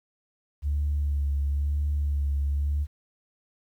sine tone with vibrato, 71.8 Hz, D2, 39 cents flat, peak -22 dBFS, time 0.62-2.87 s, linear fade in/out 50 ms, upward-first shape sine, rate 1 Hz, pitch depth 32 cents each way, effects tanh soft clip ceiling -19 dBFS + 10-bit

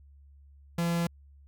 45% pulse tone, 170 Hz, F3, 46 cents flat, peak -26 dBFS, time 0.78-1.07 s, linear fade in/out 5 ms, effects added 70 Hz sine -52 dBFS peak until 1.47 s

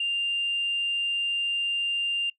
sine tone, 2794 Hz, F7, in tune, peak -23 dBFS, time 0-2.3 s, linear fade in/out 5 ms, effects noise-tail reverb RT60 0.1 s tail -22 dB re dry + tanh soft clip ceiling -20 dBFS

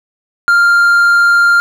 triangle tone with vibrato, 1396.9 Hz, F6, in tune, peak -4 dBFS, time 0.48-1.6 s, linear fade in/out 0 ms, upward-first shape triangle, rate 20 Hz, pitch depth 13 cents each way, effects none

